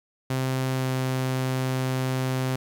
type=tone with pitch glide; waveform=sawtooth; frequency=130.81 to 129.98 Hz; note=C3 to C3; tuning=0 to -11 cents; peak=-20 dBFS; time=0.3-2.56 s; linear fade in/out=5 ms; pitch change=-11 cents; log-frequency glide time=0.74-0.87 s; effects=10-bit